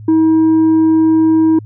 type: tone with tanh clipping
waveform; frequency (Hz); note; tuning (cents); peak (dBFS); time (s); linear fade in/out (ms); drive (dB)
sine; 319.5; D#4; +46; -8; 0.08-1.59; 5; 3
effects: added 107 Hz sine -29 dBFS peak until 1.65 s